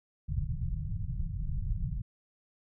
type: low-pass noise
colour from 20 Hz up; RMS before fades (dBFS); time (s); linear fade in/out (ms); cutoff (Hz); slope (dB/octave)
pink; -33; 0.28-2.02; 10; 160; 48
effects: none